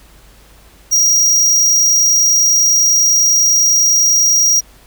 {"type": "tone", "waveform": "square", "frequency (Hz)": 5710, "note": "F8", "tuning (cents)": 37, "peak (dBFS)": -9, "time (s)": [0.91, 4.61], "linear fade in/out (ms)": 20, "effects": ["added 50 Hz sine -44 dBFS peak until 4.86 s", "pink hiss -46 dBFS RMS until 4.86 s"]}